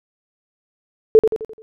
sine tone with echo, 439.5 Hz, A4, 2 cents flat, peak -4 dBFS, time 1.15-1.19 s, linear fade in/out 0 ms, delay 86 ms, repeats 5, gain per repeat -7 dB, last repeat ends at 1.62 s, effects none

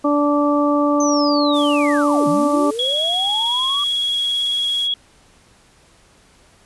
harmonic tone, 291.2 Hz, D4, 15 cents flat, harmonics 1 / 2 / 3 / 4, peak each -16 / -19 / -26 / -21 dBFS, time 0.04-2.71 s, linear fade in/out 10 ms
sine linear two-way sweep, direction down then up, 6272 to 142.6 to 1177 Hz, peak -23 dBFS, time 1-3.84 s, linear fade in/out 5 ms, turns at 2.28 s
blue noise, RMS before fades -34 dBFS, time 1.52-4.89 s, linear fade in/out 50 ms
sine tone with vibrato, 3322 Hz, G#7, in tune, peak -17 dBFS, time 2.79-4.94 s, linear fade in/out 2 ms, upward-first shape triangle, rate 18 Hz, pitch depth 17 cents each way
effects pink hiss -52 dBFS RMS until 6.65 s + resampled to 24000 Hz

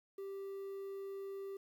triangle tone with quantisation, 392 Hz, G4, in tune, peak -40 dBFS, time 0.18-1.57 s, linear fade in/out 5 ms, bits 11, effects none

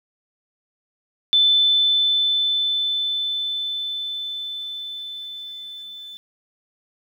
sine tone with level ramp, 3520 Hz, A7, in tune, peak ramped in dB -12 to -35 dBFS, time 1.33-6.17 s, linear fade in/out 0 ms, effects 9-bit

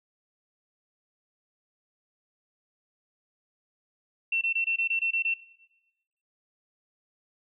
sine tone bursts, 2702 Hz, E7, 42 cents sharp, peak -24 dBFS, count 9, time 4.32-5.34 s, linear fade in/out 5 ms, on 92 ms, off 24 ms, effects noise-tail reverb RT60 1.0 s tail -18 dB re dry

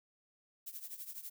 violet noise with tremolo, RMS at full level -43 dBFS, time 0.66-1.3 s, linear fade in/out 10 ms, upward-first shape triangle, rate 12 Hz, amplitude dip 85%, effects none

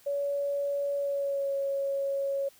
sine tone with pitch glide, 566 to 552.8 Hz, C#5 to C#5, +36 to -5 cents, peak -27 dBFS, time 0.06-2.49 s, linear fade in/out 10 ms, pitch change -41 cents, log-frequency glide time 0.95-1.54 s, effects white hiss -59 dBFS RMS until 2.59 s

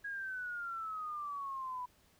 sine exponential sweep, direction down, 1655 to 984 Hz, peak -38 dBFS, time 0.04-1.86 s, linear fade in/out 10 ms, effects pink hiss -68 dBFS RMS until 2.19 s

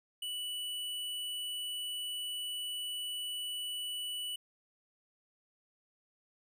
square tone, 2960 Hz, F#7, in tune, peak -37 dBFS, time 0.22-4.36 s, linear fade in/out 5 ms, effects none

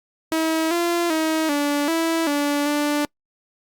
sawtooth tone with pitch steps, 321.1 / 343.4 / 317.4 / 289.2 / 328.4 / 289 / 293.7 Hz, E4 / F4 / D#4 / D4 / E4 / D4 / D4, -45 / -29 / +35 / -27 / -6 / -28 / 0 cents, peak -15 dBFS, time 0.32-3.05 s, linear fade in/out 0 ms, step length 390 ms, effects noise-tail reverb RT60 0.1 s tail -26 dB re dry + Opus 48 kbps

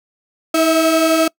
35% pulse tone pair together, 319.9 / 651.4 Hz, D#4 / E5, +48 / -21 cents, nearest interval octave, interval 1231 cents, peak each -13 dBFS, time 0.54-1.28 s, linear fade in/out 5 ms, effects noise-tail reverb RT60 0.1 s tail -25 dB re dry

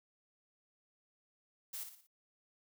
blue noise with echo, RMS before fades -43 dBFS, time 1.73-1.84 s, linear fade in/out 10 ms, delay 58 ms, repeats 4, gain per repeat -7 dB, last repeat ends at 2.072 s, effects none

